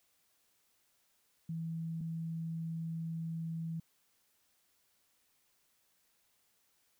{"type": "tone pair in turn", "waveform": "sine", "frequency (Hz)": [163.8, 163.8], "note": ["E3", "E3"], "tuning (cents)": [-11, -11], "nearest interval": "unison", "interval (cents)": 0, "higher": "neither", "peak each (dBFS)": [-36, -36], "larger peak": "neither", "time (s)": [[1.49, 2.01], [2.01, 3.8]], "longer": "second", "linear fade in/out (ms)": 5, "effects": ["white hiss -74 dBFS RMS until 6.99 s"]}